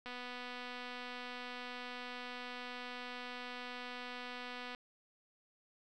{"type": "click train", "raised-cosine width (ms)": 0.3, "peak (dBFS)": -30, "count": 1159, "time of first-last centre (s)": [0.06, 4.748], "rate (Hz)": 247, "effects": []}